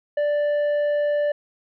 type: tone with tanh clipping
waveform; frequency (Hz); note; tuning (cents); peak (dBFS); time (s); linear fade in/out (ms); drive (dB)
sine; 587.3; D5; 0; -20; 0.17-1.32; 5; 6
effects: none